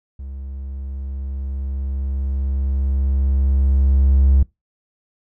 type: tone with level ramp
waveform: triangle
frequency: 67.6 Hz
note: C#2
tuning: 43 cents flat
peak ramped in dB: -27 to -7 dBFS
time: 0.19-4.43 s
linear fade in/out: 5 ms
effects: noise-tail reverb RT60 0.2 s tail -25 dB re dry + tanh soft clip ceiling -3 dBFS